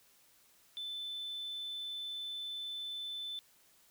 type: tone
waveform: triangle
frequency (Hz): 3520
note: A7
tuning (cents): 0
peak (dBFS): -36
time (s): 0.77-3.39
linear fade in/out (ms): 0
effects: tanh soft clip ceiling -35 dBFS + white hiss -66 dBFS RMS until 3.9 s